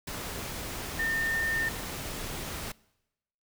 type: tone in noise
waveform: sine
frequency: 1812 Hz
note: A#6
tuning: 50 cents flat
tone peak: -27 dBFS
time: 0.99-1.69 s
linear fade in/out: 5 ms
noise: pink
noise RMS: -37 dBFS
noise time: 0.07-2.72 s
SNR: +7 dB
effects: noise-tail reverb RT60 0.9 s tail -23 dB re dry